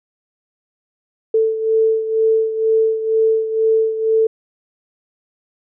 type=beating tone pair; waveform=sine; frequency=442.9 / 445 Hz; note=A4 / A4; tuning=+11 / +20 cents; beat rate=2.1 Hz; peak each=-14 / -20 dBFS; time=1.34-4.27 s; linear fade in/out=5 ms; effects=none